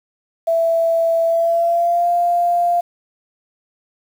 sine tone with pitch glide, 663 to 696.8 Hz, E5 to F5, +10 to -4 cents, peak -13 dBFS, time 0.47-2.81 s, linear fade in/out 10 ms, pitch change +86 cents, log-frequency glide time 1.25-2.08 s, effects 7-bit

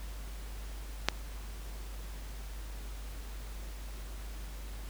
click, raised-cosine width 0.2 ms, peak -7 dBFS, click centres 1.086 s, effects added 50 Hz sine -40 dBFS peak until 4.89 s + pink hiss -51 dBFS RMS until 4.89 s

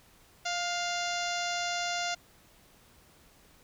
harmonic tone with a mistuned harmonic, 698.5 Hz, F5, in tune, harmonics 1 / 2 / 3 / 4 / 5 / 6 / 7 / 8 / 9 / 10, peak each -34 / -37 / -39 / -40 / -41 / -42 / -42 / -43 / -44 / -44 dBFS, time 0.45-2.15 s, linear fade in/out 10 ms, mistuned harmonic 2, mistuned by +24 cents, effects pink hiss -60 dBFS RMS until 3.63 s

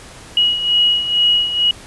sine beating tone pair, 2903 / 2905.2 Hz, F#7 / F#7, -34 / -32 cents, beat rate 2.2 Hz, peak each -19 / -13 dBFS, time 0.37-1.71 s, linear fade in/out 2 ms, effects pink hiss -38 dBFS RMS until 1.86 s + resampled to 24000 Hz

